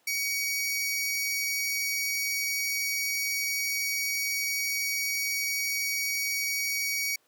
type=tone pair together; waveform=sawtooth; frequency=2253 / 5677 Hz; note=C#7 / F8; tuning=+28 / +27 cents; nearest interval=octave + major third; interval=1599 cents; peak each=-25 / -32 dBFS; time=0.07-7.16 s; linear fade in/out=5 ms; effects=pink hiss -67 dBFS RMS until 7.27 s + high-pass 300 Hz 12 dB/octave